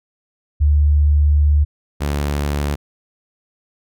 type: tone pair in turn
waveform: sine / sawtooth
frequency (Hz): 73.7 / 72.35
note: D2 / D2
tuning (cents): +7 / -25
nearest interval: unison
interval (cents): 32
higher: first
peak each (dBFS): -10 / -14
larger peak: first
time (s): 0.6-1.65 / 2-2.76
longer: first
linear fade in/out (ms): 20
effects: none